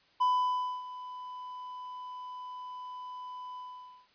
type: tone with ADSR envelope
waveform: triangle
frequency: 1000 Hz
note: B5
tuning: 21 cents sharp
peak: -21 dBFS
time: 0.2-4.08 s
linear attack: 15 ms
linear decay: 610 ms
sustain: -17 dB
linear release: 510 ms
effects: white hiss -65 dBFS RMS until 4.14 s + resampled to 11025 Hz